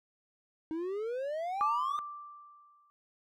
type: exponential sweep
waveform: triangle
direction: up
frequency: 311.1 to 1225 Hz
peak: -31 dBFS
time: 0.71-1.99 s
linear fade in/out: 0 ms
type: tone with exponential decay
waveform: sine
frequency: 1174.7 Hz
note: D6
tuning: in tune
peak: -25 dBFS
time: 1.61-2.9 s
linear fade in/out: 0 ms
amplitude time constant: 280 ms
effects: none